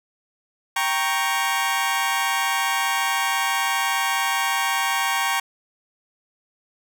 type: chord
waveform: 20% pulse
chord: G diminished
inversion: none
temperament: equal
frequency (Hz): 784 / 932.3 / 1108.7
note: G5 / Bb5 / Db6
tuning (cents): 0 / 0 / 0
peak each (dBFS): -20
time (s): 0.76-5.4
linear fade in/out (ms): 5
effects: none